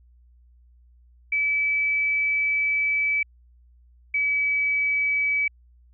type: tone pair in turn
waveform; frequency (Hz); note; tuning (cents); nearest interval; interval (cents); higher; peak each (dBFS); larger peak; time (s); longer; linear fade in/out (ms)
sine; 2300 / 2287; D7 / D7; -37 / -47; unison; 10; first; -20; neither; 1.32-3.23 / 4.14-5.48; first; 5
effects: added 60 Hz sine -52 dBFS peak until 5.93 s